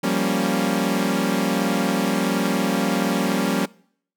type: chord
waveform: sawtooth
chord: G half-diminished seventh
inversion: third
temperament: equal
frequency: 174.61 / 196 / 233.1 / 277.2 Hz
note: F3 / G3 / Bb3 / Db4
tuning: 0 / 0 / 0 / 0 cents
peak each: -23 / -20 / -21 / -21 dBFS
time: 0.03-3.66 s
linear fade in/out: 10 ms
effects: noise-tail reverb RT60 0.6 s tail -23 dB re dry